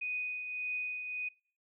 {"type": "tone with tremolo", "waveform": "sine", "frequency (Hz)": 2489, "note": "D#7", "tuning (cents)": 0, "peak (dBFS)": -32, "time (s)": [0.01, 1.29], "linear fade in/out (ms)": 10, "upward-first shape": "triangle", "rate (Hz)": 1.7, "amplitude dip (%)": 50, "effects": ["noise-tail reverb RT60 0.5 s tail -24 dB re dry"]}